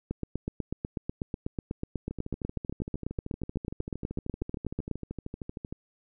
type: two click trains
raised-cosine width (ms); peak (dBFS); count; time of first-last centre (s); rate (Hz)
3; -23 / -18; 48 / 40; 2.11-5.725 / 0.11-4.913; 13 / 8.12
effects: none